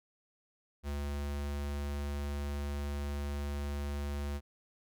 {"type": "tone", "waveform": "square", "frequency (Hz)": 71.8, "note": "D2", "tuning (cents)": -39, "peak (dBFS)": -35, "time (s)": [0.83, 4.41], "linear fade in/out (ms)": 50, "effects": []}